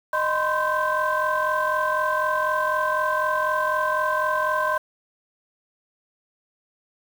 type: tone cluster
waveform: sine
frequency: 617 / 1012 / 1056 / 1552 Hz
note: D#5 / B5 / C6 / G6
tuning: -15 / +42 / +16 / -18 cents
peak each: -25 dBFS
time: 0.13-4.78 s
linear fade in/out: 5 ms
effects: tanh soft clip ceiling -13 dBFS + 7-bit